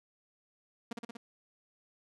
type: tone with echo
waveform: sawtooth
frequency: 233.1 Hz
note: A#3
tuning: in tune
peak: -32 dBFS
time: 0.91-0.93 s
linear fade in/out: 5 ms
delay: 60 ms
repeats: 4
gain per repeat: -2 dB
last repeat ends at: 1.17 s
effects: low-pass 8000 Hz 12 dB/octave